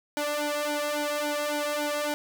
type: tone with flanger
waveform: sawtooth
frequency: 295.1 Hz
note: D4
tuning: 8 cents sharp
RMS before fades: -29 dBFS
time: 0.17-2.14 s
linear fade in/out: 0 ms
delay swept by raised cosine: 1.3 to 1.88 ms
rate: 3.6 Hz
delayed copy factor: +1
effects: none